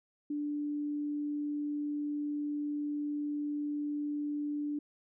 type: tone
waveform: sine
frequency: 293.7 Hz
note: D4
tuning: in tune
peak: -32 dBFS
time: 0.3-4.79 s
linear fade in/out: 5 ms
effects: none